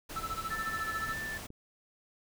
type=noise; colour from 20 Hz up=pink; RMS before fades=-43 dBFS; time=0.09-1.47 s; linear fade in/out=10 ms
type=tone with tremolo; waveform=triangle; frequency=1318.5 Hz; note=E6; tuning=in tune; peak=-30 dBFS; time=0.16-1.14 s; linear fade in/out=2 ms; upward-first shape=sine; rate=14 Hz; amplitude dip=95%
type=tone with vibrato; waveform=sine; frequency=1760 Hz; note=A6; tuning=in tune; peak=-36 dBFS; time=0.5-1.38 s; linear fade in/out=10 ms; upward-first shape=triangle; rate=1.8 Hz; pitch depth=13 cents each way
type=clicks; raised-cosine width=3 ms; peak=-35 dBFS; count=3; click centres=1.093 / 1.225 / 1.504 s
effects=none